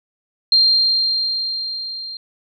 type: tone with level ramp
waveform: sine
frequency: 4186 Hz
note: C8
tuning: in tune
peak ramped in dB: -9 to -28 dBFS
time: 0.52-2.17 s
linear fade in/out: 2 ms
effects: none